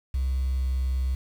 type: tone with pitch glide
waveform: sine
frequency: 65.41 to 64.92 Hz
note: C2 to C2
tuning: 0 to -13 cents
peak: -21 dBFS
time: 0.14-1.15 s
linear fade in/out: 5 ms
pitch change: -13 cents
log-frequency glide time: 0.56-0.66 s
effects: tanh soft clip ceiling -21 dBFS + 8-bit